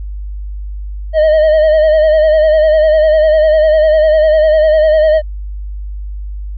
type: tone with vibrato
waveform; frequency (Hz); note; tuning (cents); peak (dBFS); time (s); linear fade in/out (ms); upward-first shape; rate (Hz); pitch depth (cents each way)
triangle; 622.3; D#5; 0; -4; 1.13-5.22; 50; sine; 10; 47
effects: added 50 Hz sine -20 dBFS peak until 6.57 s + resampled to 11025 Hz